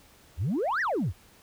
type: exponential two-way sweep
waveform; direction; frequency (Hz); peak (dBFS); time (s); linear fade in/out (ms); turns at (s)
sine; up then down; 69.3 to 1982 to 69.3; -23; 0.37-1.13; 50; 0.81
effects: tanh soft clip ceiling -23 dBFS + pink hiss -57 dBFS RMS until 1.42 s